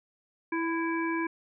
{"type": "harmonic tone with a mistuned harmonic", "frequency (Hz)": 329.6, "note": "E4", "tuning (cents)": 0, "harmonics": [1, 3, 5, 7], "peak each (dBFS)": [-29, -34, -36, -37], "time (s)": [0.52, 1.27], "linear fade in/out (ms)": 5, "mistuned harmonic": 3, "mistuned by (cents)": 22, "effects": []}